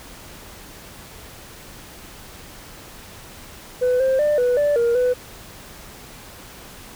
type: tone with pitch steps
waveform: sine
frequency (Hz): 499.6 / 527 / 595 / 492.5 / 584 / 470.3 / 497.9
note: B4 / C5 / D5 / B4 / D5 / A#4 / B4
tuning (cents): +20 / +12 / +22 / -5 / -10 / +15 / +14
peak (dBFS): -13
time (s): 3.81-5.14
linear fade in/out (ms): 20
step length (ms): 190
effects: tanh soft clip ceiling -14 dBFS + pink hiss -41 dBFS RMS until 6.95 s